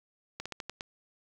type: slowing click train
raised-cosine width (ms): 0.2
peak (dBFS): -20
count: 6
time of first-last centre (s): 0.4-0.809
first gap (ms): 56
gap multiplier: 1.19
effects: 9-bit